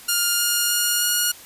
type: tone with pitch steps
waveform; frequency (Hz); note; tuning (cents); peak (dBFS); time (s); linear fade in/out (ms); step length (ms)
5% pulse; 1410 / 1419 / 1428 / 1437.1; F6 / F6 / F6 / F6; +16 / +27 / +38 / +49; -7; 0.08-1.32; 10; 310
effects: white hiss -43 dBFS RMS until 1.45 s + resampled to 32000 Hz